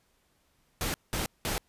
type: noise bursts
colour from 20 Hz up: pink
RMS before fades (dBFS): -31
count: 3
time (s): 0.81-1.58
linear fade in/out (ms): 0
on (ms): 130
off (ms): 190
effects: pink hiss -70 dBFS RMS until 1.68 s + resampled to 32000 Hz